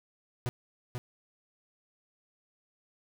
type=tone with echo; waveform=45% pulse; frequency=122.8 Hz; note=B2; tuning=9 cents flat; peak=-29 dBFS; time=0.46-0.49 s; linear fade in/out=0 ms; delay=490 ms; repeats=1; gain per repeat=-5 dB; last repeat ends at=0.98 s; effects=none